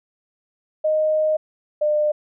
sine tone pair in turn, 620 / 601.3 Hz, D#5 / D5, -6 / +41 cents, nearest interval minor second, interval 53 cents, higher first, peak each -16 dBFS, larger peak neither, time 0.84-1.37 / 1.81-2.12 s, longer first, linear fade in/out 10 ms, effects none

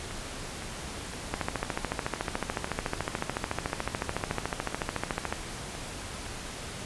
two click trains, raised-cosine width 0.5 ms, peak -24 / -13 dBFS, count 13 / 56, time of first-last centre 0.11-6.264 / 1.34-5.326 s, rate 1.95 / 13.8 Hz, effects pink hiss -39 dBFS RMS until 6.85 s + resampled to 24000 Hz

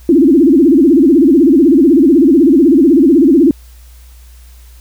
sine tone with vibrato, 300.3 Hz, D4, 39 cents sharp, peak -4 dBFS, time 0.09-3.51 s, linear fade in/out 2 ms, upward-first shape sine, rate 16 Hz, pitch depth 280 cents each way, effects added 60 Hz sine -35 dBFS peak until 4.8 s + white hiss -47 dBFS RMS until 4.8 s

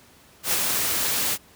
white noise with ADSR envelope, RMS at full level -21 dBFS, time 0.43-1.38 s, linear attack 97 ms, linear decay 24 ms, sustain -3 dB, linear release 48 ms, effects pink hiss -53 dBFS RMS until 1.55 s + high-pass 60 Hz 12 dB/octave

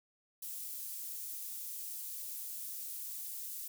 pink high-pass noise, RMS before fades -43 dBFS, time 0.42-3.68 s, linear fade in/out 5 ms, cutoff 12000 Hz, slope 12 dB/octave, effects none

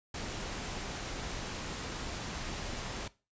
pink noise, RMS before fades -39 dBFS, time 0.14-3.08 s, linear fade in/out 5 ms, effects noise-tail reverb RT60 0.3 s tail -19 dB re dry + resampled to 16000 Hz

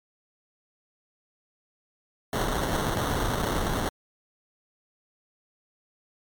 pink noise with sample-and-hold, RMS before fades -27 dBFS, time 2.33-3.89 s, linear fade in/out 0 ms, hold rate 2450 Hz, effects MP3 96 kbps

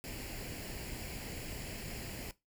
pink noise with comb filter, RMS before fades -43 dBFS, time 0.04-2.31 s, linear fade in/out 0 ms, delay 0.41 ms, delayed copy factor +0.6, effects noise-tail reverb RT60 0.2 s tail -18 dB re dry

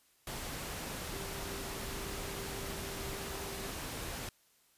sine tone in noise, 392.8 Hz, G4, 4 cents sharp, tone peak -47 dBFS, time 1.12-3.69 s, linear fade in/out 2 ms, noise pink, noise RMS -41 dBFS, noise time 0.27-4.29 s, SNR -9 dB, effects white hiss -69 dBFS RMS until 4.77 s + resampled to 32000 Hz

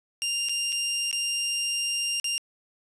20% pulse tone with dropouts, 2794 Hz, F7, in tune, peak -21 dBFS, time 0.22-2.38 s, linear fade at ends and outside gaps 0 ms, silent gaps 0.487-0.494 / 0.722-0.726 / 1.113-1.128 / 2.199-2.243 s, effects resampled to 24000 Hz + 9-bit

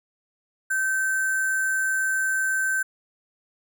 sine tone with sample-and-hold, 1546 Hz, G6, 24 cents flat, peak -21 dBFS, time 0.7-2.83 s, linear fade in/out 10 ms, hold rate 8820 Hz, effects none

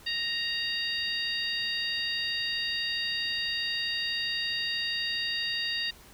harmonic tone, 932.3 Hz, A#5, in tune, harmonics 2 / 3 / 4 / 5, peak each -34 / -34 / -34 / -34 dBFS, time 0.06-5.91 s, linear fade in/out 10 ms, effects pink hiss -53 dBFS RMS until 6.13 s

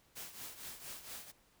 white noise with tremolo, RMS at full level -45 dBFS, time 0.15-1.32 s, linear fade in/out 20 ms, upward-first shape triangle, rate 4.3 Hz, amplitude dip 75%, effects pink hiss -69 dBFS RMS until 1.6 s

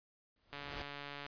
pink noise with exponential growth, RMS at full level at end -41 dBFS, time 0.36-0.82 s, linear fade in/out 2 ms, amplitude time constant 100 ms
click train, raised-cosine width 0.3 ms, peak -29 dBFS, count 106, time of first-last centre 0.53-1.264 s, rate 143 Hz
effects resampled to 11025 Hz

